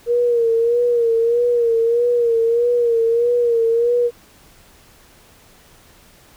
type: tone with vibrato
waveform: sine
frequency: 469.8 Hz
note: A#4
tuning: 13 cents sharp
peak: -13 dBFS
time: 0.06-4.11 s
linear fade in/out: 50 ms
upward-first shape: sine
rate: 1.6 Hz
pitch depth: 53 cents each way
effects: pink hiss -49 dBFS RMS until 6.36 s